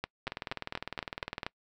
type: two click trains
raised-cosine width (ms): 0.3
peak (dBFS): -19 / -17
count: 24 / 7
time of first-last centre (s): 0.27-1.432 / 0.04-1.465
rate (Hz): 19.8 / 4.21
effects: noise-tail reverb RT60 0.1 s tail -24 dB re dry